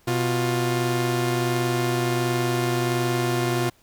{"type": "tone pair together", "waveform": "sawtooth", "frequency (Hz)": [124.77, 352.9], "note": ["B2", "F4"], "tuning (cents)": [18, 18], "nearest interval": "octave + tritone", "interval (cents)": 1800, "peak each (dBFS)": -20, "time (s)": [0.07, 3.7], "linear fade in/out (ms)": 10, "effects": ["pink hiss -59 dBFS RMS until 3.82 s"]}